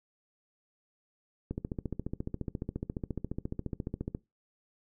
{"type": "click train", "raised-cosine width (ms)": 3, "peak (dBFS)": -21, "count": 39, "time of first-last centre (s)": [1.51, 4.149], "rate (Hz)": 14.4, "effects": ["noise-tail reverb RT60 0.2 s tail -20 dB re dry"]}